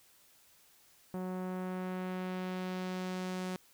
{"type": "tone with low-pass filter sweep", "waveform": "sawtooth", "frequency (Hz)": 184.2, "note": "F#3", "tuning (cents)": -7, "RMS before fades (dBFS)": -38, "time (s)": [1.14, 3.56], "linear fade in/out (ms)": 0, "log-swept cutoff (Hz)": [990, 10000], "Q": 0.78, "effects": ["white hiss -64 dBFS RMS until 3.73 s"]}